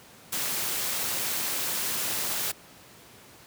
white noise with amplitude modulation, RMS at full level -27 dBFS, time 0.32-2.52 s, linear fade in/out 10 ms, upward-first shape sine, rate 226 Hz, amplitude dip 55%, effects pink hiss -51 dBFS RMS until 3.46 s + high-pass 100 Hz 12 dB/octave

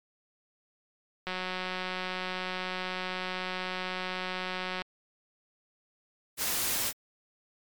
click train, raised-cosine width 0.3 ms, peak -18 dBFS, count 654, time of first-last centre 1.27-4.819 s, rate 184 Hz
white noise, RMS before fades -30 dBFS, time 6.37-6.93 s, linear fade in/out 50 ms
effects MP3 96 kbps

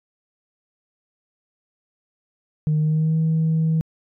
sine tone with pitch glide, 153.3 to 160.18 Hz, D#3 to E3, -25 to -49 cents, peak -15 dBFS, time 2.67-3.81 s, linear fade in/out 0 ms, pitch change +76 cents, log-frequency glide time 2.79-3.17 s, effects tanh soft clip ceiling -14 dBFS

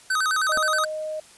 square tone with vibrato, 1385 Hz, F6, 15 cents flat, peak -21 dBFS, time 0.1-0.85 s, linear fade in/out 5 ms, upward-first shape square, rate 9.5 Hz, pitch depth 170 cents each way
sine tone, 621 Hz, D#5, 3 cents flat, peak -27 dBFS, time 0.49-1.2 s, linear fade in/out 5 ms
clicks, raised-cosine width 1 ms, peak -21 dBFS, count 2, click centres 0.572 / 0.576 s
effects white hiss -50 dBFS RMS until 1.37 s + resampled to 24000 Hz

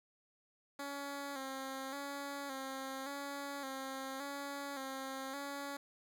10% pulse tone with vibrato, 274.2 Hz, C#4, 19 cents flat, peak -33 dBFS, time 0.79-5.77 s, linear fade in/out 5 ms, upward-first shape square, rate 0.88 Hz, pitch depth 46 cents each way, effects none

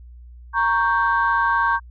sine chord, G diminished, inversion first, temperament equal, 932.3 / 1108.7 / 1568 Hz, Bb5 / Db6 / G6, 0 / 0 / 0 cents, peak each -20 dBFS, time 0.53-1.8 s, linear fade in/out 50 ms, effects tanh soft clip ceiling -8 dBFS + added 60 Hz sine -39 dBFS peak until 1.9 s

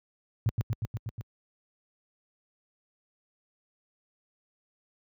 sine tone with echo, 110.4 Hz, A2, 6 cents sharp, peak -21 dBFS, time 0.46-0.49 s, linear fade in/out 0 ms, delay 120 ms, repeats 6, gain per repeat -2 dB, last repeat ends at 1.21 s, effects high-pass 60 Hz 12 dB/octave

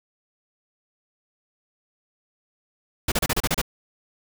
pink noise bursts, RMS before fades -22 dBFS, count 8, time 3.08-3.616 s, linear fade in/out 5 ms, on 39 ms, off 32 ms, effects none

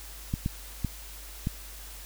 clicks, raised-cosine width 5 ms, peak -15 dBFS, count 4, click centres 0.339 / 0.461 / 0.847 / 1.471 s, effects added 50 Hz sine -44 dBFS peak until 2.05 s + white hiss -46 dBFS RMS until 2.05 s

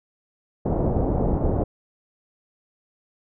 pink low-pass noise, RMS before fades -22 dBFS, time 0.65-1.64 s, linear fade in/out 10 ms, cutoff 720 Hz, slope 24 dB/octave, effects none

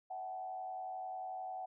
sine tone with frequency modulation, 750 Hz, F#5, 23 cents sharp, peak -40 dBFS, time 0.1-1.66 s, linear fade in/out 10 ms, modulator 91.2 Hz, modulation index 0.62, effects none

